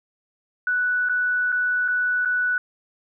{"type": "tone with dropouts", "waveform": "sine", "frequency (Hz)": 1481, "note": "F#6", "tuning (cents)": 1, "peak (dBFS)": -19, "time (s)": [0.67, 2.58], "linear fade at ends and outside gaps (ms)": 2, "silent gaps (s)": [[1.088, 1.095], [1.52, 1.525], [1.88, 1.884], [2.25, 2.256]], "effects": []}